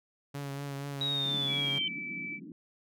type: tone with vibrato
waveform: sawtooth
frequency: 140.4 Hz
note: C#3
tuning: 22 cents sharp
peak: -32 dBFS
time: 0.34-1.79 s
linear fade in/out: 10 ms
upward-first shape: triangle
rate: 4.2 Hz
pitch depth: 31 cents each way
type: linear sweep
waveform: sine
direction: down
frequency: 3850 to 3065 Hz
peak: -29 dBFS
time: 1.01-1.88 s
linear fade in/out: 2 ms
type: band-pass noise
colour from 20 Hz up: pink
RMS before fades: -46 dBFS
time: 1.25-2.52 s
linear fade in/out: 2 ms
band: 170 to 320 Hz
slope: 48 dB/octave
type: tone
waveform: sine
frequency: 2313 Hz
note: D7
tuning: 27 cents flat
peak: -36 dBFS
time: 1.47-2.4 s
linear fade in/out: 50 ms
effects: none